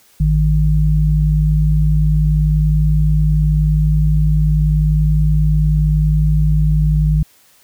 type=tone pair together; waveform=sine; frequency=54.27 / 153.4 Hz; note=A1 / D#3; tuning=-23 / -24 cents; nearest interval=octave + tritone; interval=1799 cents; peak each=-13 dBFS; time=0.2-7.23 s; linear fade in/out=5 ms; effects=white hiss -51 dBFS RMS until 7.63 s